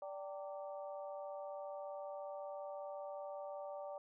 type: harmonic tone with a mistuned harmonic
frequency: 194.5 Hz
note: G3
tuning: 13 cents flat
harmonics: 3 / 4 / 5 / 6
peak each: -45 / -50 / -55 / -57 dBFS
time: 0.02-3.98 s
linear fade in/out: 2 ms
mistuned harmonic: 5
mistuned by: -110 cents
effects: none